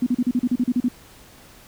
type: tone bursts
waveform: sine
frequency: 246.9 Hz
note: B3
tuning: in tune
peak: -16 dBFS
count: 11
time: 0.02-0.885 s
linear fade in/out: 5 ms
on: 45 ms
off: 37 ms
effects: pink hiss -48 dBFS RMS until 1.67 s